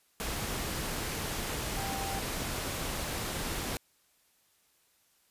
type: tone in noise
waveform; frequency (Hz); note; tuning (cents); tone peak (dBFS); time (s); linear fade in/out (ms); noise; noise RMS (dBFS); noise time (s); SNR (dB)
sine; 784; G5; 0; -37; 1.77-2.19; 0; pink; -35; 0.2-3.77; -5
effects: white hiss -69 dBFS RMS until 5.3 s + resampled to 32000 Hz